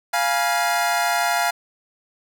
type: chord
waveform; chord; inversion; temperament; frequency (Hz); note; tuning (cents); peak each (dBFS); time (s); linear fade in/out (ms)
25% pulse; F diminished; none; equal with one note detuned; 698.5 / 830.6 / 963.5; F5 / Ab5 / Cb6; 0 / 0 / -43; -17 / -20 / -23; 0.13-1.51; 10
effects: none